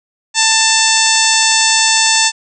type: harmonic tone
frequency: 889 Hz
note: A5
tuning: 18 cents sharp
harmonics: 1 / 2 / 3 / 4 / 5 / 6 / 7 / 8 / 9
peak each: -18 / -18 / -18 / -18 / -18 / -18 / -18 / -18 / -18 dBFS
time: 0.34-2.32 s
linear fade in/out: 50 ms
effects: none